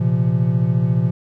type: chord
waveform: triangle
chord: Bb suspended second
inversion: none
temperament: equal with one note detuned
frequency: 116.54 / 130.81 / 170.72 Hz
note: Bb2 / C3 / F3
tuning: 0 / 0 / -39 cents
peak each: -17 dBFS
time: 0-1.11 s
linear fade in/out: 10 ms
effects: none